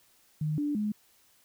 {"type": "tone with pitch steps", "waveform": "sine", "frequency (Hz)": [153.1, 293, 210.4], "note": ["D#3", "D4", "G#3"], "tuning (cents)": [-28, -4, 23], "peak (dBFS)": -27, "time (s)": [0.41, 0.92], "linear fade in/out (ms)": 5, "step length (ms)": 170, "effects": ["white hiss -64 dBFS RMS until 1.44 s"]}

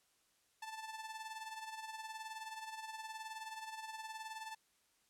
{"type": "tone with tremolo", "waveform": "sawtooth", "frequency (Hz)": 880, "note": "A5", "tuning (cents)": 0, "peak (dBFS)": -39, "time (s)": [0.62, 4.55], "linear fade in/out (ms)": 5, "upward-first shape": "sine", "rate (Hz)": 19, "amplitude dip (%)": 60, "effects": ["white hiss -75 dBFS RMS until 5.09 s", "low-pass 11000 Hz 12 dB/octave"]}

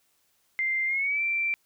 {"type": "tone with pitch glide", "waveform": "sine", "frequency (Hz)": [2092, 2348], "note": ["C7", "D7"], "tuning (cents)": [-1, -1], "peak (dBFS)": -24, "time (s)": [0.59, 1.54], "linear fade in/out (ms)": 0, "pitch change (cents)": 200, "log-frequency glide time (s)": [0.86, 1.22], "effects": ["white hiss -69 dBFS RMS until 1.65 s"]}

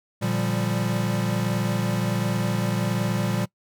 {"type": "chord", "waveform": "square", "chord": "G minor seventh", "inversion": "first", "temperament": "equal", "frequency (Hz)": [116.54, 146.83, 174.61, 196], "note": ["Bb2", "D3", "F3", "G3"], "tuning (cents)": [0, 0, 0, 0], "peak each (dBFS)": [-27, -33, -29, -28], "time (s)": [0.21, 3.46], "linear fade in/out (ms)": 20, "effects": ["noise-tail reverb RT60 0.1 s tail -23 dB re dry"]}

